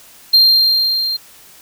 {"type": "tone with level ramp", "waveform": "triangle", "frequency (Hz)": 4186, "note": "C8", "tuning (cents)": 0, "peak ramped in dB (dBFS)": [-4, -16], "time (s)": [0.33, 1.17], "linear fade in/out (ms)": 10, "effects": ["white hiss -43 dBFS RMS until 1.61 s"]}